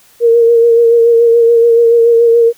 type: tone with vibrato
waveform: sine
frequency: 465.3 Hz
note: A#4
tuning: 3 cents flat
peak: -4 dBFS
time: 0.2-2.53 s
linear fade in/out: 50 ms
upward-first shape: sine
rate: 7 Hz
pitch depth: 27 cents each way
effects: white hiss -46 dBFS RMS until 2.57 s